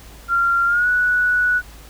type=tone with pitch glide; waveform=sine; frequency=1383 to 1473.7 Hz; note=F6 to F#6; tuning=-17 to -7 cents; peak=-14 dBFS; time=0.28-1.62 s; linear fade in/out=50 ms; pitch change=+110 cents; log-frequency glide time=0.66-0.88 s; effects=added 54 Hz sine -40 dBFS peak until 1.89 s + pink hiss -44 dBFS RMS until 1.89 s